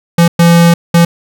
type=tone bursts at uneven times; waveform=square; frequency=170 Hz; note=F3; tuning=46 cents flat; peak=-4 dBFS; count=3; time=0.18-0.28 / 0.39-0.74 / 0.94-1.05 s; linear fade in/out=5 ms; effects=none